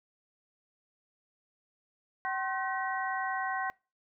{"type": "harmonic tone with a mistuned harmonic", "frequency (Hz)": 381.4, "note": "G4", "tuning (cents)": -47, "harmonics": [2, 3, 4, 5], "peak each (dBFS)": [-34, -36, -37, -38], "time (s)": [2.25, 3.7], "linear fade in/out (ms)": 0, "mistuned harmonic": 3, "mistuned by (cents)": -120, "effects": ["noise-tail reverb RT60 0.3 s tail -25 dB re dry"]}